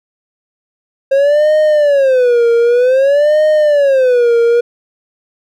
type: tone with vibrato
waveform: triangle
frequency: 536 Hz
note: C5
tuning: 42 cents sharp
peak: -5 dBFS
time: 1.11-4.61 s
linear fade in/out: 10 ms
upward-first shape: sine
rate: 0.53 Hz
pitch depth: 240 cents each way
effects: none